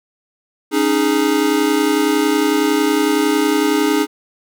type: chord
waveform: square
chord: C# suspended second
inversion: none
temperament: equal with one note detuned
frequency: 277.2 / 308.1 / 415.3 Hz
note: C#4 / D#4 / G#4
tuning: 0 / -17 / 0 cents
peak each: -20 / -17 / -19 dBFS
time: 0.71-4.07 s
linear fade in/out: 50 ms
effects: none